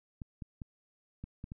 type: clicks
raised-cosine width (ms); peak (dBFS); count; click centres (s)
5; -29; 6; 0.218 / 0.422 / 0.618 / 1.24 / 1.441 / 1.519
effects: none